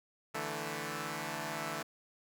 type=chord; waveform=5% pulse; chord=D suspended second; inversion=none; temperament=equal; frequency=146.83 / 164.81 / 220 Hz; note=D3 / E3 / A3; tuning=0 / 0 / 0 cents; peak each=-30 dBFS; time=0.34-1.83 s; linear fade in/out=10 ms; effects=none